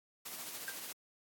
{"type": "noise with tremolo", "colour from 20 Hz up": "white", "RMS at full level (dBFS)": -43, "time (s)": [0.25, 0.93], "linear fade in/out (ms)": 10, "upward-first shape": "triangle", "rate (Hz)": 14, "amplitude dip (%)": 40}
{"type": "tone with exponential decay", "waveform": "triangle", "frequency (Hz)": 1580, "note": "G6", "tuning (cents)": 13, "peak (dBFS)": -33, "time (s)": [0.68, 0.77], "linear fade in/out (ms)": 1, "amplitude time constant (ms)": 19}
{"effects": ["high-pass 150 Hz 12 dB/octave", "AAC 64 kbps"]}